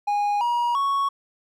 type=tone with pitch steps; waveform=triangle; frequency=822 / 955.2 / 1110 Hz; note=G#5 / A#5 / C#6; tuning=-18 / +42 / +2 cents; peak=-18 dBFS; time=0.07-1.09 s; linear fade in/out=10 ms; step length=340 ms; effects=none